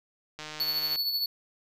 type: click train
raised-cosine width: 0.2 ms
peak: -22 dBFS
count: 88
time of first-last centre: 0.39-0.959 s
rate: 153 Hz
type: tone with tremolo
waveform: square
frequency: 4435 Hz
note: C#8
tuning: in tune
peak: -25 dBFS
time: 0.6-1.26 s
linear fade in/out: 2 ms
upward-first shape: triangle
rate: 13 Hz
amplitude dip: 55%
effects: none